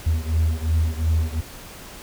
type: beating tone pair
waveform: triangle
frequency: 79 / 81.8 Hz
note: D#2 / E2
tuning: +27 / -13 cents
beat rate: 2.8 Hz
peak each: -18 / -20 dBFS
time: 0.06-1.41 s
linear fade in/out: 10 ms
effects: tanh soft clip ceiling -9 dBFS + pink hiss -40 dBFS RMS until 2.02 s